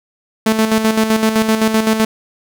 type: tone with tremolo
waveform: sawtooth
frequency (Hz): 220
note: A3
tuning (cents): 0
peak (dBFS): -6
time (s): 0.46-2.05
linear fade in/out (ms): 5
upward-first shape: square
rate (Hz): 7.8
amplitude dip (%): 55
effects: none